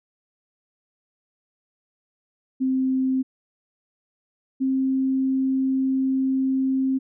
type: tone pair in turn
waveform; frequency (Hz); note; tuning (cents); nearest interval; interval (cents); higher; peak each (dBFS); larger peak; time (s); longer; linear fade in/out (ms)
sine; 261.6 / 264.8; C4 / C4; 0 / +21; unison; 21; second; -19; neither; 2.6-3.23 / 4.6-6.99; second; 20
effects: none